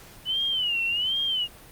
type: tone with vibrato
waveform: sine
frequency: 2957 Hz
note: F#7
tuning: 2 cents flat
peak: -23 dBFS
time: 0.25-1.48 s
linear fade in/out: 50 ms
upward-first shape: sine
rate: 1.3 Hz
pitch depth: 150 cents each way
effects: pink hiss -48 dBFS RMS until 1.71 s + Opus 48 kbps